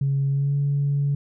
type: tone with pitch glide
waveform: sine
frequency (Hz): 138.2 to 142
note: C#3 to C#3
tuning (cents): -5 to +42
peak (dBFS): -18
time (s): 0.01-1.15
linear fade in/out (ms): 5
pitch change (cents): +47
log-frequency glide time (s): 0.3-0.55
effects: tanh soft clip ceiling -15 dBFS